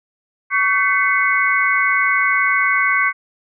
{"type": "tone cluster", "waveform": "sine", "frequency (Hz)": [1127, 1531, 2020, 2200], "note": ["C#6", "G6", "B6", "C#7"], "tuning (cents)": [28, -41, 39, -14], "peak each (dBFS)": -19, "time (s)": [0.5, 3.13], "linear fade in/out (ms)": 50, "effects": []}